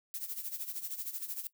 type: noise with tremolo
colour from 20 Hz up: violet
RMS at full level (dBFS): -37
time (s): 0.14-1.47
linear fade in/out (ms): 0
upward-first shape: sine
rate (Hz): 13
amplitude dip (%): 75
effects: noise-tail reverb RT60 0.1 s tail -18 dB re dry